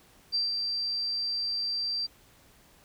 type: tone with ADSR envelope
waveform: sine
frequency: 4699 Hz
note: D8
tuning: in tune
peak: -24 dBFS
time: 0.32-2.07 s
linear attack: 29 ms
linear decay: 160 ms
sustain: -4 dB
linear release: 17 ms
effects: pink hiss -59 dBFS RMS until 2.84 s